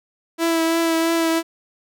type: tone with vibrato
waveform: sawtooth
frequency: 329.6 Hz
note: E4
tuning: in tune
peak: -13 dBFS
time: 0.38-1.43 s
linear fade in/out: 50 ms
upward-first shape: triangle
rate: 3 Hz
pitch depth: 22 cents each way
effects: none